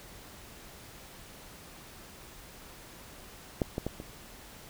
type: clicks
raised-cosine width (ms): 2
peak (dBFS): -13 / -18 / -18 / -26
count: 4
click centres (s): 3.618 / 3.781 / 3.866 / 4.001
effects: pink hiss -50 dBFS RMS until 4.69 s